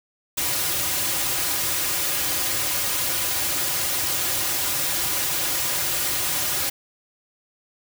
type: noise with comb filter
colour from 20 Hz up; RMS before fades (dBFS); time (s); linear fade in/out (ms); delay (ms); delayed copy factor
white; -24; 0.37-6.7; 10; 4.5; -1
effects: none